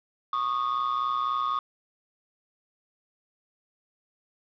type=ring-modulated tone; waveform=triangle; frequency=1168 Hz; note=D6; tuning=10 cents flat; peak=-20 dBFS; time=0.33-1.59 s; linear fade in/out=2 ms; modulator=61.9 Hz; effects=resampled to 11025 Hz + 8-bit